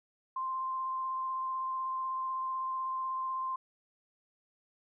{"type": "tone with vibrato", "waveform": "sine", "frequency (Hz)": 1046.5, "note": "C6", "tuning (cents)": 0, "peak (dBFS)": -32, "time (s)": [0.36, 3.56], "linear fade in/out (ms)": 5, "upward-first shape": "sine", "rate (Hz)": 16, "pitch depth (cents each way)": 10, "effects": []}